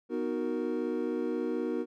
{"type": "chord", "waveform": "triangle", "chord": "B major seventh", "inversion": "none", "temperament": "equal", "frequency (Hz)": [246.9, 311.1, 370, 466.2], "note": ["B3", "D#4", "F#4", "A#4"], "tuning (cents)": [0, 0, 0, 0], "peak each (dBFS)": -33, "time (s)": [0.09, 1.86], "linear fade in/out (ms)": 50, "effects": []}